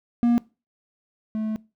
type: tone pair in turn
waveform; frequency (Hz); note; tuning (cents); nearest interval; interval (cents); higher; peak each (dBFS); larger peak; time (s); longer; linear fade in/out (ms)
triangle; 237.8 / 217.3; A#3 / A3; +35 / -21; major second; 156; first; -14 / -22; first; 0.23-0.38 / 1.35-1.56; second; 0
effects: noise-tail reverb RT60 0.3 s tail -22 dB re dry